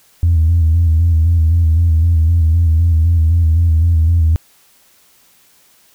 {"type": "tone with vibrato", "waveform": "sine", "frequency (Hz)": 82.41, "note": "E2", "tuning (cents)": 0, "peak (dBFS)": -7, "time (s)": [0.23, 4.36], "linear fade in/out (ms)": 0, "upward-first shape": "square", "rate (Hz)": 3.9, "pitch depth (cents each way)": 51, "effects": ["tanh soft clip ceiling -5 dBFS", "white hiss -51 dBFS RMS until 5.94 s"]}